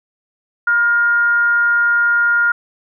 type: tone with frequency modulation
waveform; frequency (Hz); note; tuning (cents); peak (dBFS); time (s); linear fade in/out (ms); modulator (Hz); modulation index
sine; 1415; F6; +22; -11; 0.67-2.52; 5; 442; 0.21
effects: none